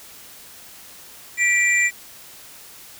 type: tone cluster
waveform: sine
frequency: 1954 / 2354 / 7210 Hz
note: B6 / D7 / A8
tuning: -19 / +3 / +41 cents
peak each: -18 / -18 / -24 dBFS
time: 1.37-1.91 s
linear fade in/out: 50 ms
effects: tanh soft clip ceiling -6 dBFS + white hiss -43 dBFS RMS until 2.99 s

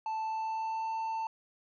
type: tone with pitch glide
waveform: triangle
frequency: 880 to 892.8 Hz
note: A5 to A5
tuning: 0 to +25 cents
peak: -30 dBFS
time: 0.06-1.27 s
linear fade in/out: 2 ms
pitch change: +25 cents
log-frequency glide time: 0.2-0.92 s
effects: resampled to 16000 Hz

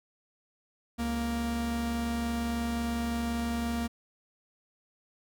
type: tone pair together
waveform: 45% pulse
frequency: 69.3 / 233.6 Hz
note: C#2 / A#3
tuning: 0 / +4 cents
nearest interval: octave + major sixth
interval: 2104 cents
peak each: -36 / -30 dBFS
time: 0.98-3.88 s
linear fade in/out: 20 ms
effects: none

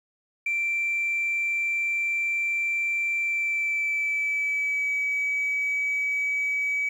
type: tone with pitch glide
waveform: sine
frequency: 2349 to 2281 Hz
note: D7 to C#7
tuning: 0 to +49 cents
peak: -22 dBFS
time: 0.46-6.89 s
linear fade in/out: 5 ms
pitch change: -51 cents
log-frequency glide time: 3.19-4.9 s
effects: tanh soft clip ceiling -20 dBFS + 9-bit

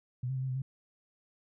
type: tone with pitch steps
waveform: sine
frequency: 124.6 / 132.8 / 130 / 132.2 / 128.2 / 133.7 Hz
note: B2 / C3 / C3 / C3 / C3 / C3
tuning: +16 / +26 / -11 / +18 / -35 / +38 cents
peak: -31 dBFS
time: 0.23-0.62 s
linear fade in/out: 5 ms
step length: 65 ms
effects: none

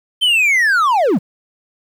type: linear sweep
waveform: triangle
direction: down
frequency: 3136 to 138.7 Hz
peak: -9 dBFS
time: 0.21-1.19 s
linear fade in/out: 20 ms
effects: 8-bit

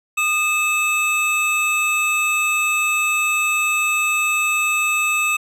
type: tone pair together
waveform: square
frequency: 1227 / 2600 Hz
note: D#6 / E7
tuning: -25 / -24 cents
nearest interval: octave + minor second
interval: 1301 cents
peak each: -24 / -18 dBFS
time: 0.17-5.37 s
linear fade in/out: 10 ms
effects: low-pass 12000 Hz 12 dB/octave

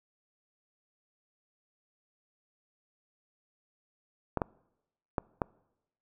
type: clicks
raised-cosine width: 1 ms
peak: -14 dBFS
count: 4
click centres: 4.373 / 4.418 / 5.182 / 5.418 s
effects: noise-tail reverb RT60 0.9 s tail -25 dB re dry

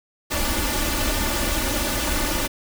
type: noise with comb filter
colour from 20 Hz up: pink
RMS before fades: -23 dBFS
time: 0.3-2.48 s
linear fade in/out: 20 ms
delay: 3.4 ms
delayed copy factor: +0.8
effects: none

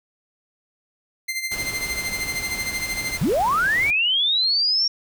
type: tone with tremolo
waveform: sawtooth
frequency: 2085 Hz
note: C7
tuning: 7 cents flat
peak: -19 dBFS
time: 1.28-3.18 s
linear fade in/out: 10 ms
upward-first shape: sine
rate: 13 Hz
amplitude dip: 65%
type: noise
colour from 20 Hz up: pink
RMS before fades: -34 dBFS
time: 1.51-3.91 s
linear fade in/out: 10 ms
type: linear sweep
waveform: sine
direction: up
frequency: 103.83 to 5570 Hz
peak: -17 dBFS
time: 3.21-4.88 s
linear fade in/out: 5 ms
effects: none

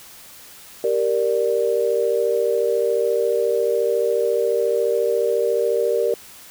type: chord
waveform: sine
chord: G minor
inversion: none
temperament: equal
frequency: 392 / 466.2 / 587.3 Hz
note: G4 / Bb4 / D5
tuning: 0 / 0 / 0 cents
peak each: -23 / -19 / -23 dBFS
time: 0.84-6.14 s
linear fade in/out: 2 ms
effects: white hiss -43 dBFS RMS until 6.5 s

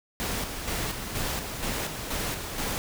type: noise with tremolo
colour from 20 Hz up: pink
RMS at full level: -30 dBFS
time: 0.2-2.78 s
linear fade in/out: 0 ms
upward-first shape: square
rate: 2.1 Hz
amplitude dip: 45%
effects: none

